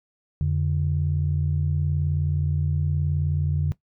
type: tone pair together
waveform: sine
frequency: 86.7 / 145.8 Hz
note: F2 / D3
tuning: -12 / -12 cents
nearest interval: major sixth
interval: 900 cents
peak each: -23 / -22 dBFS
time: 0.41-3.72 s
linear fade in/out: 0 ms
effects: noise-tail reverb RT60 0.1 s tail -17 dB re dry + tanh soft clip ceiling -13 dBFS